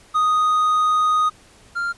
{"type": "tone pair in turn", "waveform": "triangle", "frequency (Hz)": [1244, 1392.3], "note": ["D#6", "F6"], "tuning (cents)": [-1, -6], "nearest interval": "major second", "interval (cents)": 195, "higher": "second", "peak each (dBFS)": [-13, -19], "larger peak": "first", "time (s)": [[0.14, 1.3], [1.75, 1.93]], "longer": "first", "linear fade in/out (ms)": 20, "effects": ["pink hiss -50 dBFS RMS until 1.97 s", "resampled to 24000 Hz"]}